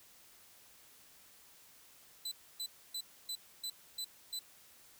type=tone bursts; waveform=sawtooth; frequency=4004 Hz; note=B7; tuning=23 cents sharp; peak=-35 dBFS; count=7; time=2.25-4.392 s; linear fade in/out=5 ms; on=66 ms; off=280 ms; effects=white hiss -61 dBFS RMS until 4.99 s